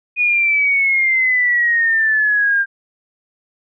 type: exponential sweep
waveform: sine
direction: down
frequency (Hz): 2474 to 1591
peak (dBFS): -12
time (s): 0.16-2.66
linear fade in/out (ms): 50
effects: none